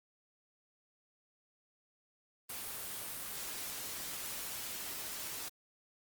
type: noise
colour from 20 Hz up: white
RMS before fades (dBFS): -42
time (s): 2.49-5.49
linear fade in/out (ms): 10
effects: Opus 24 kbps